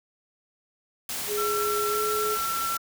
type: noise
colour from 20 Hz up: white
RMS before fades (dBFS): -32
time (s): 1.09-2.77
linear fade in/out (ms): 2
type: tone with pitch glide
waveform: sine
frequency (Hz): 416.7 to 424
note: G#4 to G#4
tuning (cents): +6 to +36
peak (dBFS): -27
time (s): 1.27-2.38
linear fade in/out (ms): 50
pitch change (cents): +30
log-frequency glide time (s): 1.9-2
type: tone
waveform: sine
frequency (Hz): 1347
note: E6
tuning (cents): +37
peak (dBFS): -27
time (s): 1.37-2.78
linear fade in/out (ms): 20
effects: none